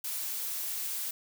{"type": "noise", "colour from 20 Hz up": "blue", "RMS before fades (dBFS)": -35, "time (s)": [0.04, 1.11], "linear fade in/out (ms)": 5, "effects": []}